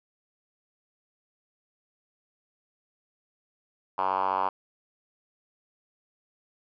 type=tone with band-pass filter; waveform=5% pulse; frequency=94.8 Hz; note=F#2; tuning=43 cents sharp; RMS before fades=-27 dBFS; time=3.98-4.49 s; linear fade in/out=5 ms; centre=970 Hz; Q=4; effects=resampled to 11025 Hz